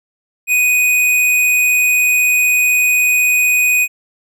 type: tone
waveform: square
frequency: 2489 Hz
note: D#7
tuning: in tune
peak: -11 dBFS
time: 0.47-3.88 s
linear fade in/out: 50 ms
effects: none